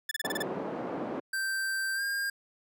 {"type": "tone bursts", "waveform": "sawtooth", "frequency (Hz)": 1746, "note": "A6", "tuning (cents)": -14, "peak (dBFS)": -26, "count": 7, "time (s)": [0.09, 0.425], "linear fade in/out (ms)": 5, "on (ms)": 23, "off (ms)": 29}
{"type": "band-pass noise", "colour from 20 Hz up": "pink", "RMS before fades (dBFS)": -35, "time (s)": [0.24, 1.2], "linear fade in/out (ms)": 5, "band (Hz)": [240, 730], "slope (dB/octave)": 12}
{"type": "tone with pitch glide", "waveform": "square", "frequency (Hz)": [1565, 1609], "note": ["G6", "G6"], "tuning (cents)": [-3, 45], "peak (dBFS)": -30, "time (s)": [1.33, 2.3], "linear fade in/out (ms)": 5, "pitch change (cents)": 48, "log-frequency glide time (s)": [1.95, 2.02]}
{"effects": ["high-pass 150 Hz 12 dB/octave"]}